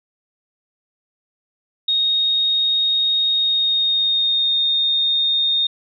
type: tone with pitch glide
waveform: sine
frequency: 3729 to 3678 Hz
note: A#7 to A#7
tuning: 0 to -24 cents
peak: -15 dBFS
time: 1.88-5.67 s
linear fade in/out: 5 ms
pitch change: -24 cents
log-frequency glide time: 3.3-4.58 s
effects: none